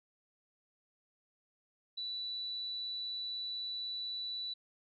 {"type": "tone", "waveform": "sine", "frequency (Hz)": 3958, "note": "B7", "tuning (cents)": 3, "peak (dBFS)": -37, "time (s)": [1.97, 4.54], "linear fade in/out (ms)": 10, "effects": []}